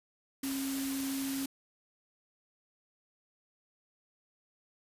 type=tone in noise; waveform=sine; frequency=271.4 Hz; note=C#4; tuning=36 cents flat; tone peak=-33 dBFS; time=0.43-1.46 s; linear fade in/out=5 ms; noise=white; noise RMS=-40 dBFS; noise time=0.43-1.46 s; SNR=+4 dB; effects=resampled to 32000 Hz